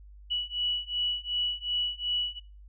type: beating tone pair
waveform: sine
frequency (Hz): 2941 / 2943.7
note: F#7 / F#7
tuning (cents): -11 / -10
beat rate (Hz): 2.7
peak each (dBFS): -32 / -31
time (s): 0.3-2.4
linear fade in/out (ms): 20
effects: noise-tail reverb RT60 0.3 s tail -19 dB re dry + added 50 Hz sine -47 dBFS peak until 2.68 s